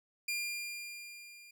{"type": "tone with level ramp", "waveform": "sawtooth", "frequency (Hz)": 2400, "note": "D7", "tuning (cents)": 37, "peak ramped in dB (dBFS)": [-29, -50], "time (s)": [0.28, 1.51], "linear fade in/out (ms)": 5, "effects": []}